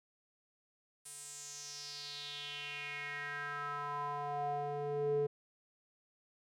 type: tone with band-pass filter sweep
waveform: square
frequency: 144.9 Hz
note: D3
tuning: 23 cents flat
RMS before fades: -40 dBFS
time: 1.05-5.27 s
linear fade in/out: 10 ms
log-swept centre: 9300 to 400 Hz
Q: 4.5
effects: none